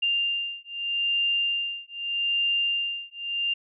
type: beating tone pair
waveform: sine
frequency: 2794 / 2794.81 Hz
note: F7 / F7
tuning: 0 / +1 cents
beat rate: 0.81 Hz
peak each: -27 dBFS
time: 0.02-3.54 s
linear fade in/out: 10 ms
effects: none